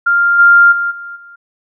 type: tone with level steps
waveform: sine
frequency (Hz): 1396.9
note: F6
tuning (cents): 0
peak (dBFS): -8 / -3 / -13 / -25 / -34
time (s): 0.06-1.36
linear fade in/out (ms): 10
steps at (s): 0.38 / 0.71 / 0.9 / 1.15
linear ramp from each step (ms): 20
effects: none